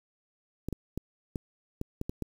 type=clicks; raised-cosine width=3 ms; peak=-20 dBFS; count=8; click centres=0.686 / 0.727 / 0.976 / 1.358 / 1.814 / 2.014 / 2.095 / 2.223 s; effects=8-bit